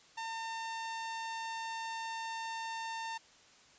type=tone; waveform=sawtooth; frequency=905 Hz; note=A5; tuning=48 cents sharp; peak=-34 dBFS; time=0.17-3.18 s; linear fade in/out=10 ms; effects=white hiss -61 dBFS RMS until 3.78 s + resampled to 16000 Hz